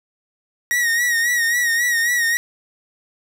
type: tone with vibrato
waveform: 45% pulse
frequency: 1890 Hz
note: A#6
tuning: 23 cents sharp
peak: -16 dBFS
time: 0.71-2.37 s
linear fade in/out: 0 ms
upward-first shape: sine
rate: 3.7 Hz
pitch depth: 56 cents each way
effects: none